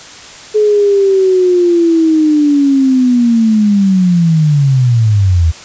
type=linear sweep; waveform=sine; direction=down; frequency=428.2 to 77.78 Hz; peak=-6 dBFS; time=0.54-5.52 s; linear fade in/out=20 ms; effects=white hiss -32 dBFS RMS until 5.64 s + resampled to 16000 Hz